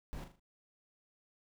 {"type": "noise with echo", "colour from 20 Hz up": "brown", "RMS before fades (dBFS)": -43, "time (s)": [0.13, 0.24], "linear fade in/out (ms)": 0, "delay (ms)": 39, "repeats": 4, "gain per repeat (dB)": -7, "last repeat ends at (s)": 0.396, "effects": []}